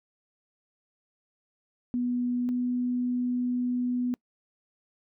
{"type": "tone pair in turn", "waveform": "sine", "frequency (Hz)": [245.3, 247.1], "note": ["B3", "B3"], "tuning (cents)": [-12, 1], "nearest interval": "unison", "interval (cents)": 13, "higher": "second", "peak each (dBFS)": -25, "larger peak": "neither", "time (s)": [[1.94, 2.49], [2.49, 4.14]], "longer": "second", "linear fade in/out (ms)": 0, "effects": ["noise-tail reverb RT60 0.1 s tail -26 dB re dry"]}